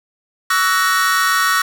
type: chord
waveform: 45% pulse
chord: F# dominant seventh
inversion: second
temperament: equal with one note detuned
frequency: 1128.1 / 1318.5 / 1480 / 1864.7 Hz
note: C#6 / E6 / F#6 / A#6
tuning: +30 / 0 / 0 / 0 cents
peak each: -19 dBFS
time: 0.5-1.62 s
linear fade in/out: 5 ms
effects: none